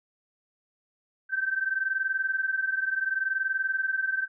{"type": "tone pair together", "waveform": "sine", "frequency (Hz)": [1547.3, 1568], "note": ["G6", "G6"], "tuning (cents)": [-23, 0], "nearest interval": "unison", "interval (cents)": 23, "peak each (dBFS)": [-27, -30], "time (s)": [1.29, 4.28], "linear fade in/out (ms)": 50, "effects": []}